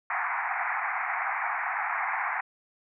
pink band-pass noise, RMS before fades -30 dBFS, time 0.1-2.41 s, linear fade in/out 5 ms, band 720 to 2300 Hz, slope 96 dB/octave, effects none

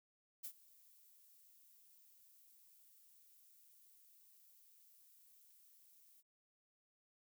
violet noise with ADSR envelope, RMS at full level -45 dBFS, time 0.43-6.23 s, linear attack 17 ms, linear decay 74 ms, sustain -22 dB, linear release 37 ms, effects none

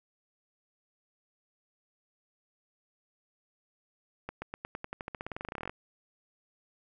accelerating click train, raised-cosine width 0.5 ms, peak -22 dBFS, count 25, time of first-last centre 4.29-5.695 s, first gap 130 ms, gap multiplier 0.92, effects none

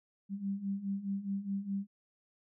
sine beating tone pair, 194.4 / 199.2 Hz, G3 / G3, -14 / +28 cents, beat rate 4.8 Hz, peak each -39 / -35 dBFS, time 0.29-1.87 s, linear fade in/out 50 ms, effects none

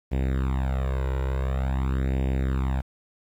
sawtooth tone with flanger, 65.9 Hz, C2, 13 cents sharp, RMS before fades -25 dBFS, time 0.11-2.82 s, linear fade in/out 20 ms, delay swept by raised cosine 0.38 to 2.08 ms, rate 0.47 Hz, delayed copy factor +0.8, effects low-pass 2000 Hz 12 dB/octave + 9-bit

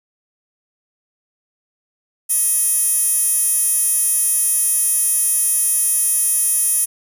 15% pulse tone with high-pass filter, 635 Hz, D#5, 35 cents sharp, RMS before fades -17 dBFS, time 2.29-6.86 s, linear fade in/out 20 ms, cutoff 10000 Hz, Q 4, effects none

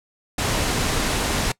pink noise, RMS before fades -22 dBFS, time 0.38-1.52 s, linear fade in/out 5 ms, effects noise-tail reverb RT60 0.1 s tail -22 dB re dry + low-pass 10000 Hz 12 dB/octave

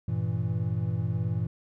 triangle chord, E diminished, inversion first, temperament equal with one note detuned, 98 / 116.54 / 164.34 Hz, G2 / Bb2 / E3, 0 / 0 / -5 cents, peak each -29 / -27 / -30 dBFS, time 0.08-1.47 s, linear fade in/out 5 ms, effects none

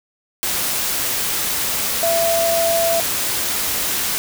sine tone in noise, 670 Hz, E5, 28 cents sharp, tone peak -16 dBFS, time 2.03-3 s, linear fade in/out 0 ms, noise white, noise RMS -21 dBFS, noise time 0.43-4.18 s, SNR +2 dB, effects none

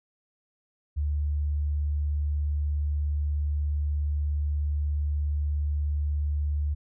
sine tone, 73.6 Hz, D2, 4 cents sharp, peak -24 dBFS, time 0.96-6.75 s, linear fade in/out 20 ms, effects none

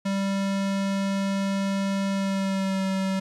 square tone with pitch glide, 196 to 191.63 Hz, G3 to G3, 0 to -39 cents, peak -24 dBFS, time 0.05-3.2 s, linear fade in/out 10 ms, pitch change -39 cents, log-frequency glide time 2.11-2.84 s, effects low-pass 8000 Hz 12 dB/octave + 10-bit

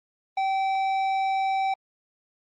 sine tone with tanh clipping, 772 Hz, G5, 27 cents flat, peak -24 dBFS, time 0.37-1.74 s, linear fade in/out 5 ms, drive 10 dB, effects Opus 32 kbps

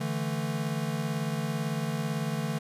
square chord, D suspended second, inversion none, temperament equal, 146.83 / 164.81 / 220 Hz, D3 / E3 / A3, 0 / 0 / 0 cents, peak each -33 / -34 / -35 dBFS, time 0-2.59 s, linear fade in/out 10 ms, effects resampled to 32000 Hz

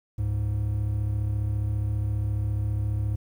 triangle tone pair together, 69.61 / 104.3 Hz, C#2 / G#2, +8 / +8 cents, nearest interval perfect fifth, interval 700 cents, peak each -28 / -23 dBFS, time 0.18-3.16 s, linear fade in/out 10 ms, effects 10-bit

